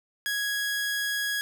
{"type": "tone", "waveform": "sawtooth", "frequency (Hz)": 1661.2, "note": "G#6", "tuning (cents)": 0, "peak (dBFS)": -23, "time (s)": [0.26, 1.41], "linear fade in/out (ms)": 0, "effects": []}